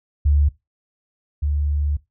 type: tone pair in turn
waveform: sine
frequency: 72.6 / 73.06 Hz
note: D2 / D2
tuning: -19 / -8 cents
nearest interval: unison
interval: 11 cents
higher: second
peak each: -13 / -18 dBFS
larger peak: first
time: 0.25-0.49 / 1.42-1.97 s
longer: second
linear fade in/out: 10 ms
effects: noise-tail reverb RT60 0.2 s tail -19 dB re dry